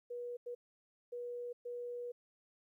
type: tone bursts at uneven times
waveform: sine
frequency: 484.2 Hz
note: B4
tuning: 34 cents flat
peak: -40 dBFS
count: 4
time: 0.1-0.37 / 0.46-0.55 / 1.12-1.53 / 1.65-2.12 s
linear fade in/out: 10 ms
effects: 13-bit